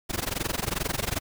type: noise with amplitude modulation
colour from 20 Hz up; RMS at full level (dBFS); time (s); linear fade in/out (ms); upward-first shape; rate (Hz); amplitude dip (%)
pink; -26; 0.09-1.2; 20; sine; 22.4; 95
effects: none